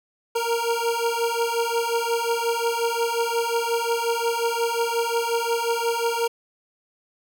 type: beating tone pair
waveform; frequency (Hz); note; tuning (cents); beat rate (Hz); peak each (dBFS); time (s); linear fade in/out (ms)
25% pulse; 462.8 / 468.4; A#4 / A#4; -13 / +8; 5.6; -21; 0.35-6.28; 10
effects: none